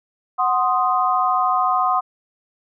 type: chord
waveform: sine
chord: C diminished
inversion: second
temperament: equal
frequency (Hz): 740 / 1046.5 / 1244.5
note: Gb5 / C6 / Eb6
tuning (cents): 0 / 0 / 0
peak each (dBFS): -20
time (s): 0.38-2.01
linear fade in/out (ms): 20
effects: none